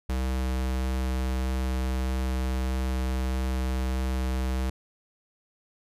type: tone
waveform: square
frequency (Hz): 64.4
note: C2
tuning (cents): -27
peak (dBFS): -26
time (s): 0.09-4.7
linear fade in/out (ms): 5
effects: resampled to 32000 Hz